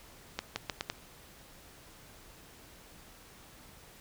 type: accelerating click train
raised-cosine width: 0.2 ms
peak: -15 dBFS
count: 5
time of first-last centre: 0.39-0.9 s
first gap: 170 ms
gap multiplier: 0.81
effects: pink hiss -55 dBFS RMS until 4 s